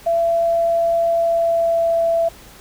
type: tone with pitch glide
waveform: sine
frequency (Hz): 673 to 667.6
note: E5 to E5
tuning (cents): +36 to +22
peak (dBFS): -14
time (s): 0.06-2.29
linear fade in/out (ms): 10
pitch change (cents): -14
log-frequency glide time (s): 1.05-2.03
effects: added 50 Hz sine -49 dBFS peak until 2.6 s + pink hiss -43 dBFS RMS until 2.6 s